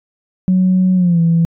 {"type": "tone with pitch glide", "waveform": "sine", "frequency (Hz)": [185, 166.73], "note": ["F#3", "E3"], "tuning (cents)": [0, 20], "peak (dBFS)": -8, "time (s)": [0.48, 1.45], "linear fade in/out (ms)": 0, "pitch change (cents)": -180, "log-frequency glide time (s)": [0.95, 1.2], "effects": ["tanh soft clip ceiling -5 dBFS"]}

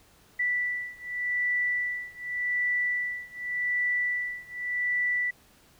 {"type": "beating tone pair", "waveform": "sine", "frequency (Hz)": [1968, 1968.86], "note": ["B6", "B6"], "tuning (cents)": [-7, -6], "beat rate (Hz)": 0.86, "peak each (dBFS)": [-29, -30], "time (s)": [0.39, 5.31], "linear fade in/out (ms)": 10, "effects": ["pink hiss -59 dBFS RMS until 5.79 s"]}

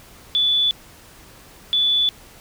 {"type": "tone pair in turn", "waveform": "sine", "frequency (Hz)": [3463, 3463], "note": ["A7", "A7"], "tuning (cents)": [-28, -28], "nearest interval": "unison", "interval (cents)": 0, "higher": "neither", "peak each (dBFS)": -15, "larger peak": "neither", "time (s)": [[0.35, 0.71], [1.73, 2.09]], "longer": "neither", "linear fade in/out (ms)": 0, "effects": ["pink hiss -46 dBFS RMS until 2.4 s"]}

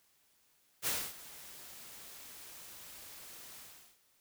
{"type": "noise with ADSR envelope", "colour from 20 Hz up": "white", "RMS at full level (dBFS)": -33, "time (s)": [0.82, 3.99], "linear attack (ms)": 48, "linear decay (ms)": 260, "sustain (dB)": -18, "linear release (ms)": 420, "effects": ["white hiss -71 dBFS RMS until 4.2 s"]}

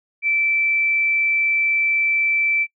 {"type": "tone", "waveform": "sine", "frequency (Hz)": 2328, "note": "D7", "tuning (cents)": -16, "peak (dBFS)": -16, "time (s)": [0.22, 2.67], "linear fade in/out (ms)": 50, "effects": ["noise-tail reverb RT60 0.1 s tail -25 dB re dry"]}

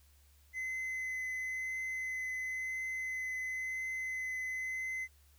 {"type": "tone with vibrato", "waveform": "triangle", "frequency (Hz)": 2040, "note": "C7", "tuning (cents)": -44, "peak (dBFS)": -34, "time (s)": [0.53, 5.08], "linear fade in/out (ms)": 50, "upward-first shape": "triangle", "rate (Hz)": 0.97, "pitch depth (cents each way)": 10, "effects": ["added 71 Hz sine -62 dBFS peak until 5.38 s", "white hiss -69 dBFS RMS until 5.38 s"]}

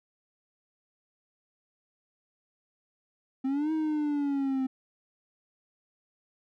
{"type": "exponential two-way sweep", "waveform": "triangle", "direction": "up then down", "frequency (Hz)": [260, 318.1, 260], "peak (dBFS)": -24, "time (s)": [3.44, 4.67], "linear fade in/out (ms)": 10, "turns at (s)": 3.72, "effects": []}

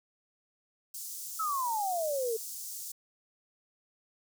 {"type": "high-pass noise", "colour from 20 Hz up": "pink", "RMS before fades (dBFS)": -41, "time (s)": [0.94, 2.92], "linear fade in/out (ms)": 5, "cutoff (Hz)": 6000, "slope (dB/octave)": 24}
{"type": "exponential sweep", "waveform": "sine", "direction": "down", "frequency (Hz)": [1329, 436.3], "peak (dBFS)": -29, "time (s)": [1.39, 2.37], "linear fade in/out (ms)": 10}
{"effects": []}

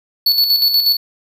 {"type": "tone with tremolo", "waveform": "square", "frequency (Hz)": 4435, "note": "C#8", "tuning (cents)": 0, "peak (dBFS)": -10, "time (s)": [0.26, 0.97], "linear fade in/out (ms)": 5, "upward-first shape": "square", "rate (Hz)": 8.3, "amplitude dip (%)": 50, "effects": []}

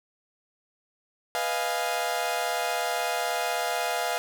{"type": "chord", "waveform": "sawtooth", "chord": "F half-diminished seventh", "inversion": "second", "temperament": "equal", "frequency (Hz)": [493.9, 622.3, 698.5, 830.6], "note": ["Cb5", "Eb5", "F5", "Ab5"], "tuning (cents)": [0, 0, 0, 0], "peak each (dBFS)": [-30, -30, -25, -29], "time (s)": [1.35, 4.18], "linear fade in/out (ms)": 0, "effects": []}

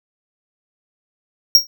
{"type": "tone with exponential decay", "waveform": "square", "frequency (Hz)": 5588, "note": "F8", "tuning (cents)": 0, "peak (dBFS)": -3, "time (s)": [1.55, 1.67], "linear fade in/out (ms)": 1, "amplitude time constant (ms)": 25, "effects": []}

